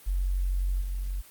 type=tone with level steps; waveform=sine; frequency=46 Hz; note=F#1; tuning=9 cents flat; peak=-24 / -28 dBFS; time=0.06-1.22 s; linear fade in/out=20 ms; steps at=0.81 s; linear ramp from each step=5 ms; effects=white hiss -52 dBFS RMS until 1.3 s + Opus 32 kbps